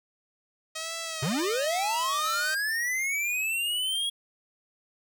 5% pulse tone with vibrato, 632 Hz, D#5, 27 cents sharp, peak -21 dBFS, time 0.75-2.55 s, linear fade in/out 10 ms, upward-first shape sine, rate 1.1 Hz, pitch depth 78 cents each way
square linear sweep, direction up, 116.54 to 3322 Hz, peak -27 dBFS, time 1.22-4.1 s, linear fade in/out 10 ms
effects none

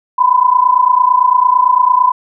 sine tone pair together, 987.8 / 1016.7 Hz, B5 / B5, 0 / +50 cents, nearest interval unison, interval 50 cents, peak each -10 dBFS, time 0.18-2.12 s, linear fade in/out 10 ms, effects none

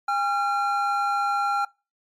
triangle tone pair together, 810 / 1371.3 Hz, G#5 / F6, -43 / -32 cents, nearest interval major sixth, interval 911 cents, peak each -22 dBFS, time 0.08-1.65 s, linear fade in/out 5 ms, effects noise-tail reverb RT60 0.3 s tail -25 dB re dry + MP3 64 kbps

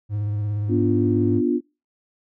triangle tone with vibrato, 104.1 Hz, G#2, 5 cents sharp, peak -20 dBFS, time 0.09-1.42 s, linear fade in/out 50 ms, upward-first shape square, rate 17 Hz, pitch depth 26 cents each way
sine chord, B diminished, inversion none, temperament equal, 246.9 / 293.7 / 349.2 Hz, B3 / D4 / F4, 0 / 0 / 0 cents, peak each -22 dBFS, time 0.68-1.61 s, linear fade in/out 50 ms
effects noise-tail reverb RT60 0.3 s tail -26 dB re dry

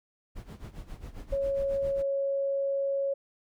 brown noise with tremolo, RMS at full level -39 dBFS, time 0.35-2.03 s, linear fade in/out 20 ms, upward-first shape sine, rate 7.4 Hz, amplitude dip 80%
sine tone, 552 Hz, C#5, 7 cents flat, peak -26 dBFS, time 1.32-3.14 s, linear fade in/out 10 ms
effects none

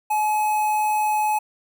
square tone with notch filter, 851 Hz, G#5, 42 cents sharp, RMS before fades -21 dBFS, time 0.1-1.39 s, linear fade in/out 10 ms, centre 4600 Hz, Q 0.64, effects none

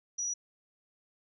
sine tone, 5830 Hz, F#8, 26 cents flat, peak -31 dBFS, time 0.18-0.34 s, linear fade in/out 10 ms, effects none

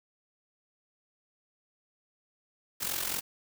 white noise with amplitude modulation, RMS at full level -30 dBFS, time 2.8-3.21 s, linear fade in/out 20 ms, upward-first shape sine, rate 44.3 Hz, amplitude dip 70%, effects none

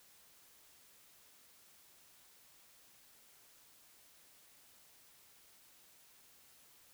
silence, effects white hiss -64 dBFS RMS until 6.93 s

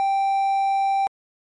triangle tone, 784 Hz, G5, in tune, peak -16 dBFS, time 0-1.07 s, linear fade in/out 0 ms, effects MP3 48 kbps

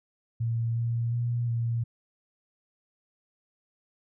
sine tone with pitch steps, 115.5 / 117 / 119.5 / 116.7 Hz, A#2 / A#2 / A#2 / A#2, -16 / +7 / +43 / +2 cents, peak -25 dBFS, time 0.4-1.84 s, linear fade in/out 10 ms, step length 360 ms, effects none

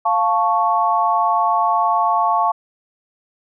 sine chord, F augmented, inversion none, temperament equal, 698.5 / 880 / 1108.7 Hz, F5 / A5 / C#6, 0 / 0 / 0 cents, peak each -19 / -18 / -18 dBFS, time 0.05-2.52 s, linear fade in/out 10 ms, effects none

